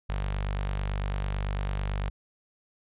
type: tone with notch filter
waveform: sawtooth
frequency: 49 Hz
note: G1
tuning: in tune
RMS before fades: -30 dBFS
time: 0.09-2.1 s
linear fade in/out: 10 ms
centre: 300 Hz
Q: 0.79
effects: resampled to 8000 Hz